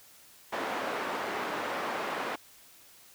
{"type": "band-pass noise", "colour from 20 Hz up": "white", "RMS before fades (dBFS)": -34, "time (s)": [0.52, 2.36], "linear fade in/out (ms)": 10, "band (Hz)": [300, 1300], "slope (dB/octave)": 12, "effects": ["white hiss -56 dBFS RMS until 3.14 s"]}